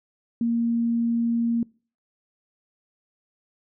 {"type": "tone", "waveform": "sine", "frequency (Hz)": 233.1, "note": "A#3", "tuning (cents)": 0, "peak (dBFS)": -20, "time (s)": [0.41, 1.63], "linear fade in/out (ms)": 2, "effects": ["noise-tail reverb RT60 0.4 s tail -25 dB re dry"]}